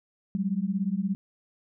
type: beating tone pair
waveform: sine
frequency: 186 / 203 Hz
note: F#3 / G#3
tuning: +9 / -39 cents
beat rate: 17 Hz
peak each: -28 / -28 dBFS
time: 0.35-1.15 s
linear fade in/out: 0 ms
effects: none